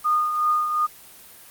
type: tone with tremolo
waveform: sine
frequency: 1225 Hz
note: D#6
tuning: 27 cents flat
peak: -16 dBFS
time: 0.04-0.87 s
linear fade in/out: 20 ms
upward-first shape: triangle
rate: 2.7 Hz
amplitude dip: 55%
effects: white hiss -46 dBFS RMS until 1.5 s + Opus 32 kbps